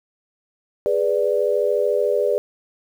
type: chord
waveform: sine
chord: G# diminished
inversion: none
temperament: equal with one note detuned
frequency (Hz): 413.4 / 493.9 / 587.3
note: G#4 / B4 / D5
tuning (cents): -8 / 0 / 0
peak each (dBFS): -21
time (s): 0.86-2.38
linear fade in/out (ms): 0
effects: 8-bit